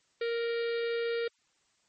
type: harmonic tone with a mistuned harmonic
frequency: 466.2 Hz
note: A#4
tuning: in tune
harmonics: 1 / 3 / 4 / 5 / 6 / 7 / 8 / 9 / 10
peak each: -29 / -42 / -43 / -44 / -49 / -51 / -48 / -51 / -53 dBFS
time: 0.21-1.28 s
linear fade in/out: 5 ms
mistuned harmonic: 6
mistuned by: +32 cents
effects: white hiss -71 dBFS RMS until 1.88 s + MP3 32 kbps